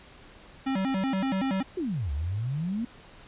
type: tone with vibrato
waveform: square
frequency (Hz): 226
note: A3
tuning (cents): +47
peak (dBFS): -26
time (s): 0.66-1.63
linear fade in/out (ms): 10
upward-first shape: square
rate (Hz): 5.3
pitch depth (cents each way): 290
type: exponential two-way sweep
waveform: sine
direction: down then up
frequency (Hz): 392.6 to 67.3 to 244.9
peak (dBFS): -27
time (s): 1.77-2.85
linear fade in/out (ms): 5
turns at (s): 2.12
effects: pink hiss -51 dBFS RMS until 3.27 s + resampled to 8000 Hz